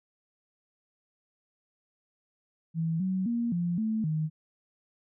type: tone with pitch steps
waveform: sine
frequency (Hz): 163.2 / 187.6 / 235.3 / 173.5 / 219.5 / 155.9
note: E3 / F#3 / A#3 / F3 / A3 / D#3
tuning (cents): -17 / +24 / +16 / -11 / -4 / +4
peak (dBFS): -26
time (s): 2.74-4.3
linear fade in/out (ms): 50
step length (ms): 260
effects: none